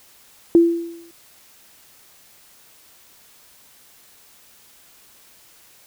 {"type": "tone with exponential decay", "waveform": "sine", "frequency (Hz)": 337.6, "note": "E4", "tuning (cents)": 41, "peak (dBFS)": -6, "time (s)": [0.55, 1.11], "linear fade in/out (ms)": 1, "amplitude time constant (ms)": 120, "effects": ["white hiss -51 dBFS RMS until 5.86 s"]}